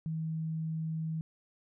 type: tone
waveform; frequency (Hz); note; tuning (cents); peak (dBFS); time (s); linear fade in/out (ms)
sine; 160; D#3; +49; -32; 0.06-1.21; 0
effects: none